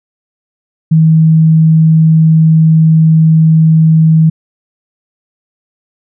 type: tone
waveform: sine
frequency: 159.8 Hz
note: D#3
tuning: 47 cents sharp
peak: -3 dBFS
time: 0.91-4.3 s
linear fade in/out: 10 ms
effects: none